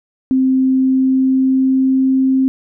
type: tone with pitch glide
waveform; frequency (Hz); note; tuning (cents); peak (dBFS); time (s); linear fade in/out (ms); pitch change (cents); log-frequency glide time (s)
sine; 261.6 to 263.9; C4 to C4; 0 to +15; -10; 0.31-2.48; 0; +15; 0.49-2.07
effects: none